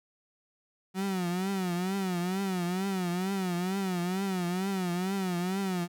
35% pulse tone with vibrato, 185 Hz, F#3, in tune, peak -27 dBFS, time 0.94-5.88 s, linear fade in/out 50 ms, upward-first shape triangle, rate 2.2 Hz, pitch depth 130 cents each way, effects none

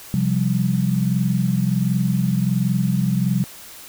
sine chord, C suspended fourth, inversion none, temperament equal, 130.81 / 174.61 / 196 Hz, C3 / F3 / G3, 0 / 0 / 0 cents, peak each -21 dBFS, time 0.14-3.44 s, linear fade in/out 0 ms, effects white hiss -40 dBFS RMS until 3.88 s

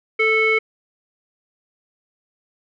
square tone with low-pass filter, 440 Hz, A4, in tune, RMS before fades -17 dBFS, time 0.19-0.59 s, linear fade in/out 10 ms, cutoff 2300 Hz, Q 8.5, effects none

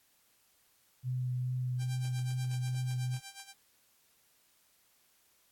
sine tone with vibrato, 126.1 Hz, B2, 36 cents sharp, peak -31 dBFS, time 1.03-3.2 s, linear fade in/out 50 ms, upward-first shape triangle, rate 2.4 Hz, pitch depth 14 cents each way
5% pulse tone with tremolo, 788 Hz, G5, 9 cents sharp, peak -32 dBFS, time 1.78-3.54 s, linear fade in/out 50 ms, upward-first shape sine, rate 8.2 Hz, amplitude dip 80%
effects white hiss -69 dBFS RMS until 5.51 s + AAC 64 kbps

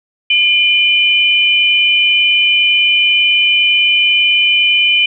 sine tone pair together, 2403 / 3025 Hz, D7 / F#7, +39 / +38 cents, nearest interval major third, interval 399 cents, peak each -11 dBFS, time 0.3-5.06 s, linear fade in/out 5 ms, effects none

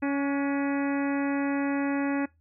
harmonic tone with a mistuned harmonic, 280 Hz, C#4, 18 cents sharp, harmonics 1 / 2 / 3 / 4 / 5 / 6 / 7 / 8 / 9, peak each -25 / -35 / -37 / -41 / -40 / -39 / -40 / -47 / -43 dBFS, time 0.02-2.26 s, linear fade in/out 10 ms, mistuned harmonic 5, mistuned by +43 cents, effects noise-tail reverb RT60 0.2 s tail -21 dB re dry + added 81 Hz sine -62 dBFS peak until 2.4 s

